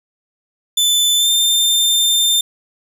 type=tone with pitch glide; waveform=sawtooth; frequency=3520 to 3590 Hz; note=A7 to A7; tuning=0 to +34 cents; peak=-9 dBFS; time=0.77-2.41 s; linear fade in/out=5 ms; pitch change=+34 cents; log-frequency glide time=1.17-1.28 s; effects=none